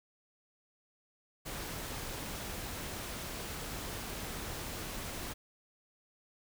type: noise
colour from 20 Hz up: pink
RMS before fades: -41 dBFS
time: 1.45-5.34 s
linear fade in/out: 20 ms
effects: none